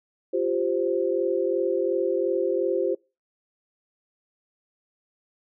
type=chord; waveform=sine; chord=F suspended second; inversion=none; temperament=equal; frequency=349.2 / 392 / 523.3 Hz; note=F4 / G4 / C5; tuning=0 / 0 / 0 cents; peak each=-26 dBFS; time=0.33-2.95 s; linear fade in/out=10 ms; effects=noise-tail reverb RT60 0.3 s tail -25 dB re dry